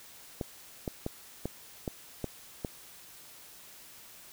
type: clicks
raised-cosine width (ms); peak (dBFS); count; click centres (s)
2; -19; 7; 0.412 / 0.878 / 1.064 / 1.456 / 1.878 / 2.243 / 2.648
effects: white hiss -52 dBFS RMS until 4.32 s